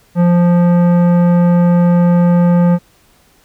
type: tone with tanh clipping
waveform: sine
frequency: 174.61 Hz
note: F3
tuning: in tune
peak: -9 dBFS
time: 0.15-2.79 s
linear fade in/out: 50 ms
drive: 14 dB
effects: pink hiss -51 dBFS RMS until 3.44 s